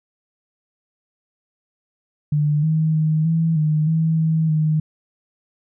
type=tone with pitch steps; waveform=sine; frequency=148.8 / 157.9 / 156.1 / 163.3 / 153.5 / 161 / 159.9 / 155.1 Hz; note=D3 / D#3 / D#3 / E3 / D#3 / E3 / D#3 / D#3; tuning=+23 / +26 / +6 / -16 / -23 / -41 / +48 / -5 cents; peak=-15 dBFS; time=2.32-4.8 s; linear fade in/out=5 ms; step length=310 ms; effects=none